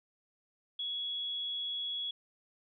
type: tone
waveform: sine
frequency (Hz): 3356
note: G#7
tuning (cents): +17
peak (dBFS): -34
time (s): 0.79-2.11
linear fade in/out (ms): 5
effects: none